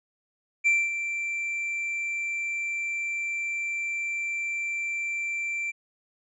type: tone with ADSR envelope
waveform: triangle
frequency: 2349 Hz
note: D7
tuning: in tune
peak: -16 dBFS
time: 0.64-5.72 s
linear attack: 27 ms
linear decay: 230 ms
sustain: -10 dB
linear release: 22 ms
effects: resampled to 22050 Hz